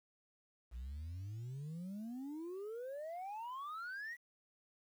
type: exponential sweep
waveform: sine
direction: up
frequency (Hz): 56.8 to 1974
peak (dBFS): -40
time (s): 0.71-4.17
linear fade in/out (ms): 50
effects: tanh soft clip ceiling -41 dBFS + 11-bit